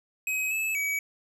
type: tone with pitch steps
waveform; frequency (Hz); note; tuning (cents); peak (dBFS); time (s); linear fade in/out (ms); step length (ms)
square; 2536 / 2604 / 2274; D#7 / E7 / C#7; +32 / -22 / +44; -27; 0.27-0.99; 2; 240
effects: none